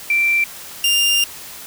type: tone pair in turn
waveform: sine / sawtooth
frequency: 2349 / 2799 Hz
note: D7 / F7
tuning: 0 / +3 cents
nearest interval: minor third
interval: 303 cents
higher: second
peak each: -13 / -10 dBFS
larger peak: second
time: 0.1-0.44 / 0.84-1.24 s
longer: second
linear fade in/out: 2 ms
effects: white hiss -35 dBFS RMS until 1.66 s

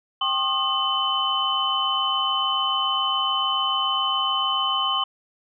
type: tone cluster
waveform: sine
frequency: 786 / 1076 / 1223 / 3032 Hz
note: G5 / C6 / D#6 / F#7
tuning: +4 / +48 / -30 / +42 cents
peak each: -31 / -25 / -29 / -23 dBFS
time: 0.21-5.04 s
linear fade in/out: 5 ms
effects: none

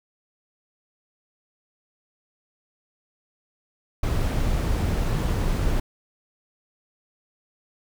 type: noise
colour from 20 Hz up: brown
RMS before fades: -23 dBFS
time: 4.03-5.8 s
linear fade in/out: 5 ms
effects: none

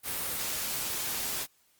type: noise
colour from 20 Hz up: white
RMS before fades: -33 dBFS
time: 0.03-1.47 s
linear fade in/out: 50 ms
effects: white hiss -67 dBFS RMS until 1.79 s + Opus 32 kbps

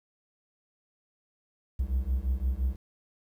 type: beating tone pair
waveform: triangle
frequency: 61.8 / 67.6 Hz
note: B1 / C#2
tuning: +2 / -43 cents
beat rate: 5.8 Hz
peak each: -27 dBFS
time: 1.79-2.76 s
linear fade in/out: 10 ms
effects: 10-bit

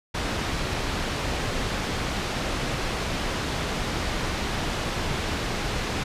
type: low-pass noise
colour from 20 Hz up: pink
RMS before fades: -28 dBFS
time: 0.14-6.04 s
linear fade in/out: 10 ms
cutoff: 5000 Hz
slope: 12 dB/octave
effects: resampled to 32000 Hz

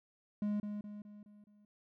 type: tone with echo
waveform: triangle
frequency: 207.7 Hz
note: G#3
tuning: in tune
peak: -30 dBFS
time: 0.42-0.6 s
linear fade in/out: 2 ms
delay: 210 ms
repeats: 5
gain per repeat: -6 dB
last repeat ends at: 1.65 s
effects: none

